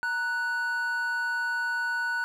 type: tone pair together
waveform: triangle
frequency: 932.3 / 1480 Hz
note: A#5 / F#6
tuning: 0 / 0 cents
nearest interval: minor sixth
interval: 800 cents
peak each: -33 / -25 dBFS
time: 0.03-2.24 s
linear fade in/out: 0 ms
effects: none